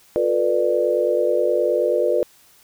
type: chord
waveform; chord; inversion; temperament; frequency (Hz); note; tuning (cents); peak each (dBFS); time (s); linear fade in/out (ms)
sine; B half-diminished seventh; second; just; 355.6 / 444.5 / 493.9 / 592.7; F4 / A4 / B4 / D5; +31 / +18 / 0 / +16; -23 / -24 / -20 / -21; 0.16-2.23; 0
effects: white hiss -53 dBFS RMS until 2.63 s